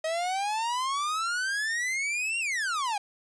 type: exponential two-way sweep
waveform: 45% pulse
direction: up then down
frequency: 628 to 2794 to 787 Hz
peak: -27 dBFS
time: 0.04-2.98 s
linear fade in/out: 5 ms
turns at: 2.39 s
effects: resampled to 22050 Hz